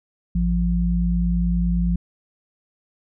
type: tone pair together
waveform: sine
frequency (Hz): 55 / 174.61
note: A1 / F3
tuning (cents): 0 / 0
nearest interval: octave + minor sixth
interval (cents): 2000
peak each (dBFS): -20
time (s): 0.35-1.96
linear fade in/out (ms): 5
effects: none